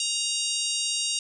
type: harmonic tone with a mistuned harmonic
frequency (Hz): 937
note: A#5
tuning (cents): +9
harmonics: 3 / 4 / 5 / 6 / 7 / 8 / 9 / 10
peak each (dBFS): -31 / -32 / -33 / -34 / -34 / -35 / -36 / -36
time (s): 0-1.19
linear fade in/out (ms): 2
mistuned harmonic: 10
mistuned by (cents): -55
effects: none